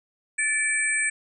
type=tone cluster; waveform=sine; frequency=1752 / 2322 / 8130 Hz; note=A6 / D7 / B8; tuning=-8 / -20 / +49 cents; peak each=-26 dBFS; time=0.38-1.1 s; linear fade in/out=10 ms; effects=none